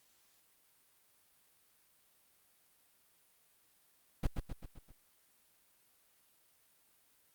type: noise with echo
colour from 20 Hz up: brown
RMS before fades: -30 dBFS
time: 4.23-4.27 s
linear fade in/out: 5 ms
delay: 130 ms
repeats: 5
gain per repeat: -5 dB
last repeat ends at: 4.92 s
effects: white hiss -70 dBFS RMS until 7.34 s + Opus 48 kbps